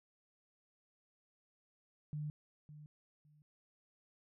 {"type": "tone with echo", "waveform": "sine", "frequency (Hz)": 150, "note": "D3", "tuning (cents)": 37, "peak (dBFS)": -38, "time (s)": [2.13, 2.3], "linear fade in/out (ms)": 0, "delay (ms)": 560, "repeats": 2, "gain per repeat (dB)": -13, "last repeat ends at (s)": 3.42, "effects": []}